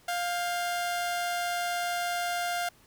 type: tone pair together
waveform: sawtooth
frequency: 701.7 / 1600 Hz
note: F5 / G6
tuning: +8 / +35 cents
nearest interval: octave + major second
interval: 1427 cents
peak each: -25 / -36 dBFS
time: 0.08-2.69 s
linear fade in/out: 5 ms
effects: pink hiss -60 dBFS RMS until 2.86 s